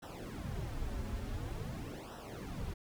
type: noise with flanger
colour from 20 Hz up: brown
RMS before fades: -41 dBFS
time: 0.02-2.74 s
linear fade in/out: 10 ms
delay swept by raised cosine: 0.44 to 6.44 ms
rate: 0.47 Hz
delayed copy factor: -0.9
effects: none